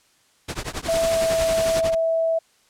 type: noise with tremolo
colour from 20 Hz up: pink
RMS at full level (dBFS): -26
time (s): 0.48-1.95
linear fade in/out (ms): 10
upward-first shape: triangle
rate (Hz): 11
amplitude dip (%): 100
type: tone with pitch glide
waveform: sine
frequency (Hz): 659.3 to 654.4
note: E5 to E5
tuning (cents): 0 to -13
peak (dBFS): -18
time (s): 0.88-2.39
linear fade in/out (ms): 10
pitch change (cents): -13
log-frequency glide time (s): 1.13-1.2
type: noise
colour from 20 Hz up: white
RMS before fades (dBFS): -29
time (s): 0.88-1.81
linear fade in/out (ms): 20
effects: white hiss -60 dBFS RMS until 2.69 s + low-pass 9000 Hz 12 dB/octave